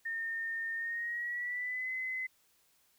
sine tone with pitch glide, 1824 to 2036 Hz, A#6 to C7, -38 to -48 cents, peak -34 dBFS, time 0.05-2.27 s, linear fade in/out 10 ms, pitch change +190 cents, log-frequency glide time 0.75-1.91 s, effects white hiss -70 dBFS RMS until 2.98 s

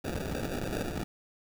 blue noise with sample-and-hold, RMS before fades -34 dBFS, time 0.04-1.04 s, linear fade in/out 10 ms, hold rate 1050 Hz, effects none

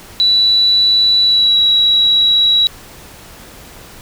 sine tone with pitch glide, 3951 to 3888 Hz, B7 to B7, 0 to -28 cents, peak -8 dBFS, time 0.2-2.67 s, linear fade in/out 0 ms, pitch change -28 cents, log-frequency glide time 1.22-1.59 s, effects pink hiss -37 dBFS RMS until 4.01 s

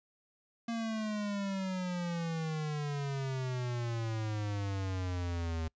square exponential sweep, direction down, 233.1 to 80.1 Hz, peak -34 dBFS, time 0.68-5.68 s, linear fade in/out 5 ms, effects noise-tail reverb RT60 0.1 s tail -25 dB re dry + resampled to 16000 Hz

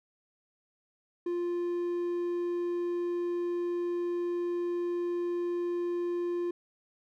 triangle tone, 349.2 Hz, F4, in tune, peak -27 dBFS, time 1.26-6.51 s, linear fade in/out 5 ms, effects none

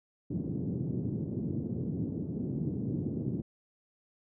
pink band-pass noise, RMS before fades -34 dBFS, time 0.3-3.42 s, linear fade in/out 10 ms, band 110 to 330 Hz, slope 24 dB/octave, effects none

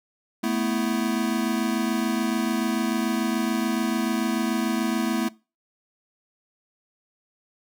square chord, A suspended second, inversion none, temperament equal, 220 / 246.9 / 329.6 Hz, A3 / B3 / E4, 0 / 0 / 0 cents, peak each -27 / -28 / -29 dBFS, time 0.43-5.29 s, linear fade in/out 10 ms, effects noise-tail reverb RT60 0.3 s tail -21 dB re dry

